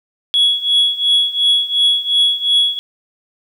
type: tone with tremolo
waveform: sine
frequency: 3357 Hz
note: G#7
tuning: 18 cents sharp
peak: -6 dBFS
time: 0.34-2.79 s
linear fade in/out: 0 ms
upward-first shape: triangle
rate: 2.8 Hz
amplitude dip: 90%
effects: tanh soft clip ceiling -7 dBFS + 8-bit